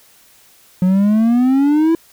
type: exponential sweep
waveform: triangle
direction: up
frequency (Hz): 180 to 334.4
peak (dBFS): -8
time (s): 0.82-1.95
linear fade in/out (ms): 2
effects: white hiss -49 dBFS RMS until 2.12 s